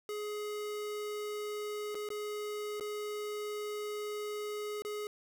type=tone with dropouts; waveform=square; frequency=419.2 Hz; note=G#4; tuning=16 cents sharp; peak=-37 dBFS; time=0.09-5.07 s; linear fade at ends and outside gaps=1 ms; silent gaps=1.946-1.952 / 2.089-2.103 / 2.798-2.808 / 4.821-4.849 s; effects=none